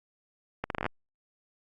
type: accelerating click train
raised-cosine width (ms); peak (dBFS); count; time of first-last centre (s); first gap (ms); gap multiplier
0.5; -15; 9; 0.64-0.863; 62; 0.75
effects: Opus 48 kbps